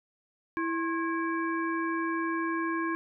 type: harmonic tone with a mistuned harmonic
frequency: 329.6 Hz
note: E4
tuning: in tune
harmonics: 1 / 3 / 5 / 7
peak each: -30 / -33 / -35 / -43 dBFS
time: 0.57-2.95 s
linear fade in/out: 0 ms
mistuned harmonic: 3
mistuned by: +140 cents
effects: none